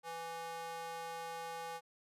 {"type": "tone with high-pass filter", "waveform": "square", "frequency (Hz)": 166, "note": "E3", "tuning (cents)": 12, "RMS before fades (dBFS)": -44, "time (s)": [0.03, 1.81], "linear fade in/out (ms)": 50, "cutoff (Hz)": 700, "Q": 3, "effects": ["resampled to 32000 Hz"]}